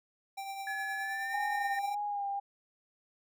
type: tone with tremolo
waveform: square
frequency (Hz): 784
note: G5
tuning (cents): 0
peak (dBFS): -37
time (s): 0.37-1.95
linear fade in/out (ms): 10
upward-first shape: triangle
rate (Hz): 9.6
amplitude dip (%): 45
type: tone with pitch glide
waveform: sine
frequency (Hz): 1706 to 1828.4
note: G#6 to A#6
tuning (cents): +46 to -34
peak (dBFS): -35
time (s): 0.67-1.79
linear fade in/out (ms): 2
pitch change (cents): +120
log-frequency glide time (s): 0.97-1.36
type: tone with vibrato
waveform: sine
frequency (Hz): 812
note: G#5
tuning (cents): -39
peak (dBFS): -32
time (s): 1.33-2.4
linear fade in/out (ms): 10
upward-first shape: sine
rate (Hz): 1.8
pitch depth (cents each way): 32
effects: none